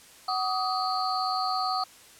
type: tone cluster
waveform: sine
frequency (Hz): 749 / 1154 / 1252 / 4232 / 4551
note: F#5 / D6 / D#6 / C8 / C#8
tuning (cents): +21 / -31 / +10 / +19 / +45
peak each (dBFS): -29 / -35 / -30 / -37 / -34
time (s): 0.28-1.84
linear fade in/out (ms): 5
effects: white hiss -52 dBFS RMS until 2.19 s + low-pass 11000 Hz 12 dB/octave